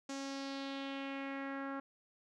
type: tone with low-pass filter sweep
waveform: sawtooth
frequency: 273.8 Hz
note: C#4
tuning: 21 cents flat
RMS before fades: -42 dBFS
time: 0.09-1.8 s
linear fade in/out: 5 ms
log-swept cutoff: 6700 to 1400 Hz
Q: 2.5
effects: none